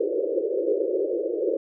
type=band-pass noise; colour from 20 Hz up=white; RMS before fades=-25 dBFS; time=0-1.57 s; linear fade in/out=5 ms; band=330 to 550 Hz; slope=96 dB/octave; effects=none